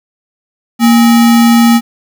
sine tone with sample-and-hold, 233.1 Hz, A#3, in tune, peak -3 dBFS, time 0.79-1.81 s, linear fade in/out 50 ms, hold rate 1050 Hz, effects none

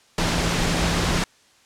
sine tone in noise, 169.7 Hz, F3, 49 cents flat, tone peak -26 dBFS, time 0.18-1.24 s, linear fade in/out 2 ms, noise pink, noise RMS -22 dBFS, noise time 0.18-1.24 s, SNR -7 dB, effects white hiss -56 dBFS RMS until 1.65 s + low-pass 7000 Hz 12 dB/octave

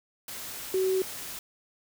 sine tone in noise, 377.1 Hz, F#4, 33 cents sharp, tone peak -23 dBFS, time 0.74-1.02 s, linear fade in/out 2 ms, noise white, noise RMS -39 dBFS, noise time 0.28-1.39 s, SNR +13 dB, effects none

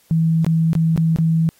sine tone with dropouts, 162.6 Hz, E3, 23 cents flat, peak -13 dBFS, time 0.11-1.49 s, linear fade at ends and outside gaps 0 ms, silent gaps 0.446-0.465 / 0.732-0.752 / 0.962-0.976 / 1.161-1.186 s, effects white hiss -56 dBFS RMS until 1.59 s + AAC 48 kbps

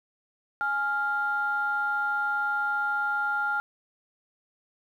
sine tone pair together, 831.9 / 1396.9 Hz, G#5 / F6, +3 / 0 cents, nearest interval major sixth, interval 897 cents, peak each -30 / -25 dBFS, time 0.61-3.6 s, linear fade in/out 0 ms, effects tanh soft clip ceiling -17 dBFS + 10-bit

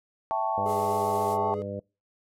sine chord, A dominant seventh, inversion second, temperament equal, 659.3 / 784 / 880 / 1108.7 Hz, E5 / G5 / A5 / C#6, 0 / 0 / 0 / 0 cents, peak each -31 / -31 / -28 / -33 dBFS, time 0.31-1.54 s, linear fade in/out 0 ms
harmonic tone, 100 Hz, G2, 35 cents sharp, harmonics 1 / 2 / 3 / 4 / 5 / 6, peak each -38 / -38 / -43 / -43 / -36 / -37 dBFS, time 0.57-1.8 s, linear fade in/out 10 ms
blue noise, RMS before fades -42 dBFS, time 0.65-1.38 s, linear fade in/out 50 ms
triangle tone with vibrato, 416 Hz, G#4, 3 cents sharp, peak -29 dBFS, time 0.66-1.62 s, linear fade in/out 0 ms, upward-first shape square, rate 7.7 Hz, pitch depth 18 cents each way
effects noise-tail reverb RT60 0.3 s tail -26 dB re dry + low-pass 12000 Hz 12 dB/octave

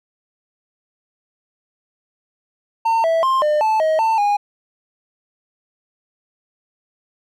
triangle tone with pitch steps, 907 / 656 / 1055 / 602 / 874 / 631 / 893 / 820 Hz, A#5 / E5 / C6 / D5 / A5 / D#5 / A5 / G#5, -48 / -9 / +14 / +43 / -12 / +24 / +25 / -22 cents, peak -12 dBFS, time 2.85-4.37 s, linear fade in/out 10 ms, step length 190 ms, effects none

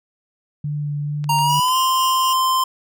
sine tone with vibrato, 146.83 Hz, D3, in tune, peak -21 dBFS, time 0.64-1.6 s, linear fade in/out 5 ms, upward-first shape sine, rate 2.3 Hz, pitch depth 12 cents each way
clicks, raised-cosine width 0.2 ms, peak -20 dBFS, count 3, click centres 1.242 / 1.388 / 1.684 s
square tone with pitch glide, 932.3 to 1040.4 Hz, A#5 to C6, 0 to -10 cents, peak -16 dBFS, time 1.29-2.64 s, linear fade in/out 5 ms, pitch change +190 cents, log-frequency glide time 1.39-1.77 s
sawtooth tone with tremolo, 2855 Hz, F7, 37 cents sharp, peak -21 dBFS, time 1.49-2.33 s, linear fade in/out 2 ms, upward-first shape sine, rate 4 Hz, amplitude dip 60%
effects none

